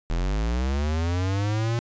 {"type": "linear sweep", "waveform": "square", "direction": "up", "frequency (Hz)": [39.33, 118.9], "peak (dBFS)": -23, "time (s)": [0.1, 1.79], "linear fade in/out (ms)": 0, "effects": ["resampled to 16000 Hz"]}